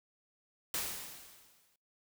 white noise with exponential decay, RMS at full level -34 dBFS, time 0.74-1.76 s, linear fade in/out 2 ms, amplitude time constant 220 ms, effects noise-tail reverb RT60 0.4 s tail -26 dB re dry

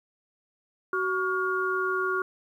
sine tone cluster, 374.9 / 1125 / 1418 Hz, F#4 / C#6 / F6, +23 / +25 / +26 cents, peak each -29 / -30 / -28 dBFS, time 0.93-2.22 s, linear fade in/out 2 ms, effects 10-bit

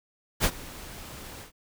pink noise with ADSR envelope, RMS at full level -21 dBFS, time 0.4-1.52 s, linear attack 43 ms, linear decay 61 ms, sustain -21 dB, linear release 110 ms, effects none

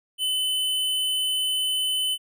square tone, 3025 Hz, F#7, 38 cents sharp, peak -23 dBFS, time 0.18-2.18 s, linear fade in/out 50 ms, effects none

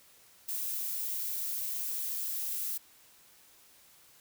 violet noise, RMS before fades -35 dBFS, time 0.48-2.78 s, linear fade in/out 10 ms, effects white hiss -60 dBFS RMS until 4.2 s

